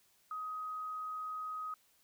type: tone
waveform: sine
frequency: 1258 Hz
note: D#6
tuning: 19 cents sharp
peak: -38 dBFS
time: 0.31-1.74 s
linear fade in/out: 2 ms
effects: white hiss -70 dBFS RMS until 2.03 s